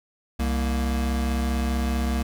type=tone pair together; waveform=square; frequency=65.83 / 233.1 Hz; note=C2 / A#3; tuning=+11 / 0 cents; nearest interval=octave + minor seventh; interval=2189 cents; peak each=-24 / -29 dBFS; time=0.39-2.23 s; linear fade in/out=10 ms; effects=none